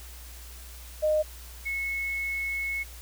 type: tone pair in turn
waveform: sine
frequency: 615 / 2192 Hz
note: D#5 / C#7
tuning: -20 / -20 cents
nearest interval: octave + minor seventh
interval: 2200 cents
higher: second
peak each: -21 / -28 dBFS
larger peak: first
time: 1.02-1.23 / 1.65-2.84 s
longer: second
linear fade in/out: 20 ms
effects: added 60 Hz sine -43 dBFS peak until 3.01 s + white hiss -48 dBFS RMS until 3.01 s

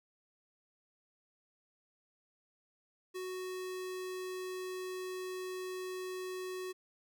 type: tone with notch filter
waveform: square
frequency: 370 Hz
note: F#4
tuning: in tune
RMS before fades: -41 dBFS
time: 3.14-6.73 s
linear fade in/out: 20 ms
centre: 750 Hz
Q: 1.3
effects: none

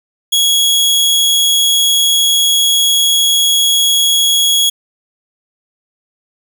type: tone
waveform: sawtooth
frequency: 3333 Hz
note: G#7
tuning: 5 cents sharp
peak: -6 dBFS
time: 0.32-4.7 s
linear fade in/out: 10 ms
effects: none

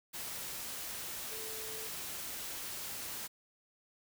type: tone in noise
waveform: sine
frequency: 440 Hz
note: A4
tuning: in tune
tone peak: -48 dBFS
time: 1.3-1.88 s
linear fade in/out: 20 ms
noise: white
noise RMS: -42 dBFS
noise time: 0.13-3.28 s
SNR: -9 dB
effects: none

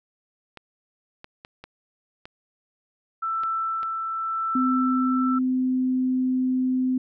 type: clicks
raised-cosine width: 0.3 ms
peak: -24 dBFS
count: 7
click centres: 0.573 / 1.244 / 1.449 / 1.64 / 2.255 / 3.435 / 3.831 s
type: tone with tremolo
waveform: sine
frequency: 1329 Hz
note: E6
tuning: 14 cents sharp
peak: -23 dBFS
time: 3.22-5.39 s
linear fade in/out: 10 ms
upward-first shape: sine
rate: 0.92 Hz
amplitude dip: 30%
type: tone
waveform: sine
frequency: 256.5 Hz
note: C4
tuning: 34 cents flat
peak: -20 dBFS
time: 4.55-6.98 s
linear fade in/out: 5 ms
effects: none

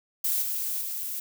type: noise with level steps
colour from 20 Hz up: violet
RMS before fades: -26 / -30 / -33 dBFS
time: 0.24-1.2 s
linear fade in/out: 5 ms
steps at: 0.42 / 0.81 s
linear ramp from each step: 5 ms
effects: none

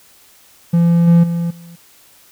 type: tone with level steps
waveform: triangle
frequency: 170 Hz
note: F3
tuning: 46 cents flat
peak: -7 / -4 / -14 / -33 dBFS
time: 0.73-1.76 s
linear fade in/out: 10 ms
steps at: 1.07 / 1.23 / 1.5 s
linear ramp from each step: 10 ms
effects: white hiss -48 dBFS RMS until 2.31 s

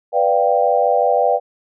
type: chord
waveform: sine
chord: G dominant seventh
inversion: first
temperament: equal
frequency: 493.9 / 587.3 / 698.5 / 784 Hz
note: B4 / D5 / F5 / G5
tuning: 0 / 0 / 0 / 0 cents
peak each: -18 dBFS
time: 0.12-1.4 s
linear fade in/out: 50 ms
effects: none

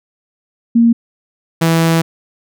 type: tone pair in turn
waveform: sine / sawtooth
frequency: 232.6 / 164.47 Hz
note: A#3 / E3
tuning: -4 / -4 cents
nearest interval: tritone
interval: 600 cents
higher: first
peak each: -6 dBFS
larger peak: neither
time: 0.75-0.93 / 1.61-2.02 s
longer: second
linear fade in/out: 10 ms
effects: none

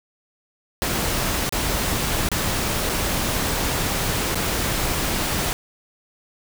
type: noise with dropouts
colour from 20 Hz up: pink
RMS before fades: -23 dBFS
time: 0.82-5.53 s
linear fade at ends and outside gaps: 0 ms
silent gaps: 1.493-1.524 / 2.288-2.316 / 2.892-2.896 / 4.346-4.355 s
effects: none

